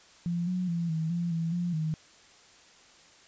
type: tone with pitch steps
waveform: sine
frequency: 172.3 / 181.9 / 169.6 / 160 / 172 / 164.8 / 174.9 / 157.2 Hz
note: F3 / F#3 / E3 / D#3 / F3 / E3 / F3 / D#3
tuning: -23 / -29 / +50 / +49 / -26 / 0 / +3 / +18 cents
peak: -27 dBFS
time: 0.26-1.94 s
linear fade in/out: 0 ms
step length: 210 ms
effects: white hiss -56 dBFS RMS until 3.27 s + resampled to 16000 Hz